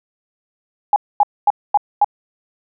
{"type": "tone bursts", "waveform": "sine", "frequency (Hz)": 825, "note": "G#5", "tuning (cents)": -12, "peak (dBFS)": -8, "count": 5, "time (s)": [0.93, 2.045], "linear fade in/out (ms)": 2, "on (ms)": 31, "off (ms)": 240, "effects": []}